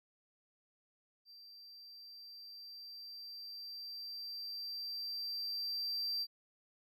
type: tone with level ramp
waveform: triangle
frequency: 4699 Hz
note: D8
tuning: in tune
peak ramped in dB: -53 to -33 dBFS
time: 1.25-6.27 s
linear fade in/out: 50 ms
effects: none